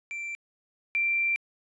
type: tone pair in turn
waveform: triangle / sine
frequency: 2349 / 2357 Hz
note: D7 / D7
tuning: 0 / +6 cents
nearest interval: unison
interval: 6 cents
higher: second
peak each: -31 / -23 dBFS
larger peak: second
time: 0.11-0.35 / 0.95-1.36 s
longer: second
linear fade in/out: 0 ms
effects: resampled to 22050 Hz